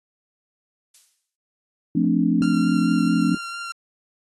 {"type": "noise with exponential decay", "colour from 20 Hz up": "violet", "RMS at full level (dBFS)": -39, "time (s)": [0.94, 1.36], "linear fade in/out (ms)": 5, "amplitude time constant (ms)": 90}
{"type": "chord", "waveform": "sine", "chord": "D minor seventh", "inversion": "first", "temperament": "equal", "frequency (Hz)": [174.61, 220, 261.6, 293.7], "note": ["F3", "A3", "C4", "D4"], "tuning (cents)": [0, 0, 0, 0], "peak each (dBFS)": -22, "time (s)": [1.95, 3.35], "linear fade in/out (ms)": 5}
{"type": "tone with vibrato", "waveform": "sawtooth", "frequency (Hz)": 1381, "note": "F6", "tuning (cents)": -20, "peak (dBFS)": -26, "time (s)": [2.42, 3.72], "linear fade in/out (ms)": 2, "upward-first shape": "sine", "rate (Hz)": 4.5, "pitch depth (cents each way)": 12}
{"effects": ["low-pass 8000 Hz 12 dB/octave", "AAC 32 kbps"]}